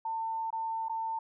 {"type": "tone with dropouts", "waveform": "sine", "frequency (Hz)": 898, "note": "A5", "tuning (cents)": 35, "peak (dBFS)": -31, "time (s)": [0.05, 1.19], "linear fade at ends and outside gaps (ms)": 5, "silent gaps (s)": [[0.505, 0.527], [0.885, 0.895]], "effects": []}